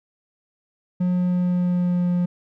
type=tone with pitch glide; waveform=triangle; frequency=180 to 177.01 Hz; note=F#3 to F3; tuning=-47 to +24 cents; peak=-16 dBFS; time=1-2.26 s; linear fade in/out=10 ms; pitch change=-29 cents; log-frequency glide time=1.1-2.1 s; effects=none